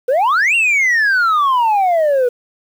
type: exponential two-way sweep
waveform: sine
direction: up then down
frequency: 477.6 to 2800 to 477.6 Hz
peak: -8 dBFS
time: 0.08-2.29 s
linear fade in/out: 10 ms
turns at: 0.55 s
effects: tanh soft clip ceiling -10 dBFS + 7-bit